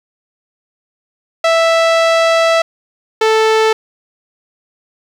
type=tone pair in turn; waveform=sawtooth; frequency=659.3 / 440 Hz; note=E5 / A4; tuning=0 / 0 cents; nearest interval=perfect fifth; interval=700 cents; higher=first; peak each=-5 dBFS; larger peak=neither; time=1.44-2.62 / 3.21-3.73 s; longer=first; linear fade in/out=5 ms; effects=low-pass 5000 Hz 12 dB/octave + 7-bit